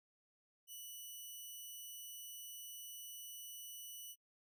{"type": "tone", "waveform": "5% pulse", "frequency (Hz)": 2960, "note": "F#7", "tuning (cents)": 0, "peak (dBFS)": -40, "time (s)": [0.67, 4.16], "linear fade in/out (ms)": 50, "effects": ["noise-tail reverb RT60 0.1 s tail -26 dB re dry"]}